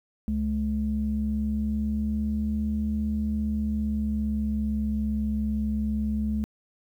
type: tone pair together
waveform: sine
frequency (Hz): 71.3 / 213.7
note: C#2 / G#3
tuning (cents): +49 / +50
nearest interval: octave + perfect fifth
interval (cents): 1901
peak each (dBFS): -28 / -25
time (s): 0.28-6.44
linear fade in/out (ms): 0
effects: tanh soft clip ceiling -17 dBFS + 10-bit